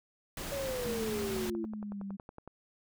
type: noise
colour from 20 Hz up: pink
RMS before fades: -40 dBFS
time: 0.37-1.5 s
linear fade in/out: 2 ms
type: exponential sweep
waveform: sine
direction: down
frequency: 568 to 329.6 Hz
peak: -34 dBFS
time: 0.52-1.65 s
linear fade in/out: 0 ms
type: tone with pitch glide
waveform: sine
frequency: 220 to 197.13 Hz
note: A3 to G3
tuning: 0 to +10 cents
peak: -37 dBFS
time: 0.85-2.17 s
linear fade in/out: 20 ms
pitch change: -190 cents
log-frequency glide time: 1.63-2.04 s
type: click train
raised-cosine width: 1 ms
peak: -32 dBFS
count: 15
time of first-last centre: 1.18-2.476 s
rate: 10.8 Hz
effects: none